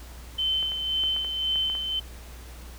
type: tone with tremolo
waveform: sine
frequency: 3073 Hz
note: G7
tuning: 35 cents flat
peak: -22 dBFS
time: 0.38-2 s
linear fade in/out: 10 ms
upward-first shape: sine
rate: 1.9 Hz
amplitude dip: 50%
type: clicks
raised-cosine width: 0.5 ms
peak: -26 dBFS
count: 8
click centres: 0.628 / 0.719 / 1.037 / 1.164 / 1.247 / 1.558 / 1.699 / 1.752 s
effects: added 60 Hz sine -41 dBFS peak until 2.78 s + pink hiss -48 dBFS RMS until 2.78 s